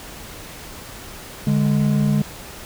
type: tone pair together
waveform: triangle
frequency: 147.01 / 207.7 Hz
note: D3 / G#3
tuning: +2 / 0 cents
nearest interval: tritone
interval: 598 cents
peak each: -16 dBFS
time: 1.47-2.22 s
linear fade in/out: 2 ms
effects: pink hiss -37 dBFS RMS until 2.65 s